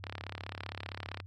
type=click train; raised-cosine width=0.3 ms; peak=-23 dBFS; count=42; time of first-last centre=0.04-1.201 s; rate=35.3 Hz; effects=added 94 Hz sine -45 dBFS peak until 1.26 s + AAC 48 kbps